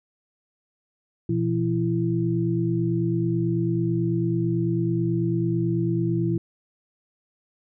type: tone cluster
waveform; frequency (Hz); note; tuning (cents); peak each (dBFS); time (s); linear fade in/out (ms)
sine; 120.3 / 169.4 / 334.8; B2 / E3 / E4; -45 / +48 / +27; -25; 1.29-6.38; 5
effects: none